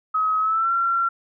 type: tone with pitch glide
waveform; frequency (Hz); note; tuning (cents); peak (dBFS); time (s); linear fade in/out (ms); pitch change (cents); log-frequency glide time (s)
sine; 1274 to 1365.4; D#6 to F6; +41 to -40; -18; 0.14-1.09; 10; +119; 0.4-0.72
effects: none